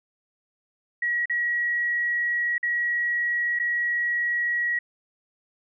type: tone with dropouts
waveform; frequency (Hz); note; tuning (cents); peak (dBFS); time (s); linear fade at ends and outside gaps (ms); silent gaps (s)
sine; 1913; A#6; +44; -22; 1.02-4.79; 5; 1.257-1.297 / 2.581-2.629 / 3.59-3.597
effects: none